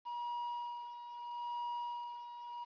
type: tone with tremolo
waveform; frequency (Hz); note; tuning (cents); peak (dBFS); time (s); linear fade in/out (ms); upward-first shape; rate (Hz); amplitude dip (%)
triangle; 958; A#5; +47; -35; 0.05-2.65; 20; sine; 0.77; 65
effects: resampled to 11025 Hz + 11-bit